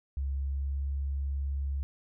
sine tone with pitch glide, 68.5 to 69.3 Hz, C#2 to C#2, -20 to 0 cents, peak -29 dBFS, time 0.17-1.83 s, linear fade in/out 0 ms, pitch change +20 cents, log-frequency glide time 0.35-0.8 s, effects none

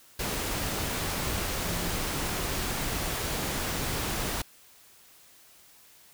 sine tone in noise, 170.7 Hz, F3, 39 cents flat, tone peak -34 dBFS, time 1.65-1.9 s, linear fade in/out 5 ms, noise pink, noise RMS -31 dBFS, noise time 0.19-4.42 s, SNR -6 dB, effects white hiss -56 dBFS RMS until 6.13 s

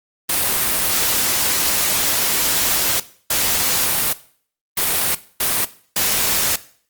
white noise bursts at uneven times, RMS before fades -18 dBFS, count 5, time 0.29-3 / 3.3-4.13 / 4.77-5.15 / 5.4-5.65 / 5.96-6.56 s, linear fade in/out 5 ms, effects noise-tail reverb RT60 0.5 s tail -17 dB re dry + Opus 32 kbps

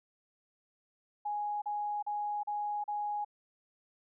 sine tone bursts, 830.6 Hz, G#5, in tune, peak -32 dBFS, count 5, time 1.25-3.248 s, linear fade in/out 10 ms, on 370 ms, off 37 ms, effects none

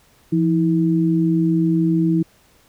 sine tone pair together, 169.7 / 322.5 Hz, F3 / E4, -49 / -38 cents, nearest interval major seventh, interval 1111 cents, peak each -17 dBFS, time 0.32-2.23 s, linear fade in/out 10 ms, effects pink hiss -55 dBFS RMS until 2.68 s

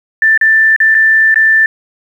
sine tone with dropouts, 1772 Hz, A6, 12 cents sharp, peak -5 dBFS, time 0.22-1.66 s, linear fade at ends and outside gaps 2 ms, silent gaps 0.376-0.412 / 0.763-0.802 / 0.945-0.949 / 1.343-1.358 s, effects 7-bit

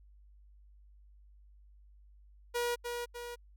sawtooth tone with echo, 480 Hz, B4, 49 cents flat, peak -27 dBFS, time 2.54-2.76 s, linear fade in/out 20 ms, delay 300 ms, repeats 2, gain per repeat -5 dB, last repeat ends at 3.36 s, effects added 50 Hz sine -56 dBFS peak until 3.56 s

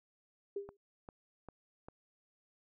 sine tone with exponential decay, 401 Hz, G4, 39 cents sharp, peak -33 dBFS, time 0.56-0.77 s, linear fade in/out 5 ms, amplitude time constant 45 ms
click train, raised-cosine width 1 ms, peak -34 dBFS, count 4, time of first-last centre 0.69-1.885 s, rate 2.51 Hz
effects none

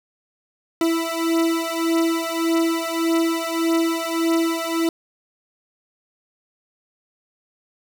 40% pulse beating tone pair, 329.6 / 331.3 Hz, E4 / E4, 0 / +9 cents, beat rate 1.7 Hz, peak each -21 dBFS, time 0.81-4.89 s, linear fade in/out 2 ms, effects none

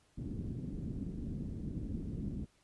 white low-pass noise, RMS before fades -40 dBFS, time 0.17-2.46 s, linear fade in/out 20 ms, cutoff 260 Hz, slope 24 dB/octave, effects pink hiss -70 dBFS RMS until 2.63 s + resampled to 24000 Hz

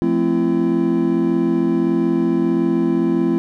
triangle chord, F major seventh, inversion none, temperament equal with one note detuned, 174.61 / 220 / 261.6 / 337.3 Hz, F3 / A3 / C4 / E4, 0 / 0 / 0 / +40 cents, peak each -21 / -20 / -18 / -16 dBFS, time 0.02-3.38 s, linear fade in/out 0 ms, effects none

